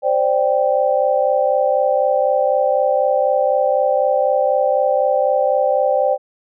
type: chord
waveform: sine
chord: C suspended second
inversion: none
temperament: equal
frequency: 523.3 / 587.3 / 784 Hz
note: C5 / D5 / G5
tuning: 0 / 0 / 0 cents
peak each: -17 / -17 / -19 dBFS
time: 0.02-6.18 s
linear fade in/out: 50 ms
effects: none